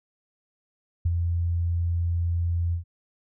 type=tone with ADSR envelope; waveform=sine; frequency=85.5 Hz; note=F2; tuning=36 cents flat; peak=-18 dBFS; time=1.05-2.84 s; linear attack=9 ms; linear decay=35 ms; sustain=-4 dB; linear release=110 ms; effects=none